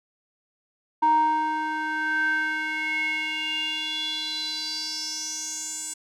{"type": "tone with band-pass filter sweep", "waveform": "square", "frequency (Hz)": 311.1, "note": "D#4", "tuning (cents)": 0, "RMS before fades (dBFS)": -27, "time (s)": [1.02, 5.94], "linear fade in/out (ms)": 10, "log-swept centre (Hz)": [900, 7900], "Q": 6.4, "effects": []}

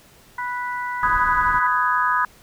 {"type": "harmonic tone", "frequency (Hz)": 492.5, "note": "B4", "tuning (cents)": -5, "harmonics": [2, 3, 4], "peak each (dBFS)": [-26, -30, -32], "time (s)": [0.38, 1.67], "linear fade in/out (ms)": 5}
{"type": "chord", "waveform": "sine", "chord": "G# minor seventh", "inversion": "first", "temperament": "just", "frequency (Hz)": [996.7, 1245.9, 1495.1, 1661.2], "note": ["B5", "D#6", "F#6", "G#6"], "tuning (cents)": [16, 2, 18, 0], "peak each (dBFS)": [-21, -21, -26, -24], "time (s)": [1.03, 2.25], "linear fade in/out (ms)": 2}
{"type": "noise", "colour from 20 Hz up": "brown", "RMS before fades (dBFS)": -33, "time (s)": [1.03, 1.59], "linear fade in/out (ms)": 0}
{"effects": ["pink hiss -51 dBFS RMS until 2.42 s"]}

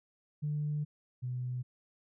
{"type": "tone pair in turn", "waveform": "sine", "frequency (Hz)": [148.9, 125.21], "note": ["D3", "B2"], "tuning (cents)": [24, 24], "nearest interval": "minor third", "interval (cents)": 300, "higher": "first", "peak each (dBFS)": [-30, -33], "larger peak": "first", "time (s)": [[0.42, 0.85], [1.22, 1.63]], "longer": "first", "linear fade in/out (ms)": 20, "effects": ["tanh soft clip ceiling -26 dBFS"]}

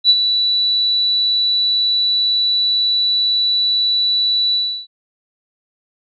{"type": "tone with ADSR envelope", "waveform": "sine", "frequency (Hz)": 3951, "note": "B7", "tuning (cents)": 0, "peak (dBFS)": -5, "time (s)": [0.04, 4.87], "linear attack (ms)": 56, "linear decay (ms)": 45, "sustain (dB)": -8, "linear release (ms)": 330, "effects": []}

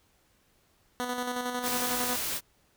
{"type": "tone with tremolo", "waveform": "10% pulse", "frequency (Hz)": 247.3, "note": "B3", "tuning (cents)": 3, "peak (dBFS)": -21, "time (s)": [1, 2.16], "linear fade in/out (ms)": 0, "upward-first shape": "square", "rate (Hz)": 11, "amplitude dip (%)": 40}
{"type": "noise", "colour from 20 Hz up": "white", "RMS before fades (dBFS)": -32, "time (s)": [1.62, 2.41], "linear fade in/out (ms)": 50}
{"effects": ["pink hiss -67 dBFS RMS until 2.76 s"]}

